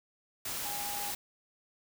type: tone in noise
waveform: sine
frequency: 818 Hz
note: G#5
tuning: 26 cents flat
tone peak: -40 dBFS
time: 0.65-1.11 s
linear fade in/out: 5 ms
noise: white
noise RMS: -37 dBFS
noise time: 0.45-1.15 s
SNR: -6 dB
effects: none